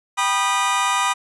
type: chord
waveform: sawtooth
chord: G augmented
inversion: none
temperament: just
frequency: 784 / 980 / 1225 Hz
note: G5 / B5 / D#6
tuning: 0 / -14 / -27 cents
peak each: -22 / -17 / -17 dBFS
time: 0.17-1.14 s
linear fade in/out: 20 ms
effects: resampled to 22050 Hz